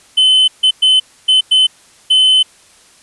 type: tone bursts at uneven times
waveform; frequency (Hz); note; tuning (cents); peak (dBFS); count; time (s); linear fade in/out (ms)
triangle; 3046; F#7; +50; -5; 6; 0.17-0.48 / 0.63-0.71 / 0.82-1 / 1.28-1.41 / 1.51-1.67 / 2.1-2.43; 10
effects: white hiss -46 dBFS RMS until 3.02 s + resampled to 24000 Hz